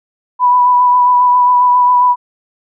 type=tone with vibrato; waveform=sine; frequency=987.8 Hz; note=B5; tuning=in tune; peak=-6 dBFS; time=0.39-2.16 s; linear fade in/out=50 ms; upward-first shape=sine; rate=7.4 Hz; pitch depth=18 cents each way; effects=none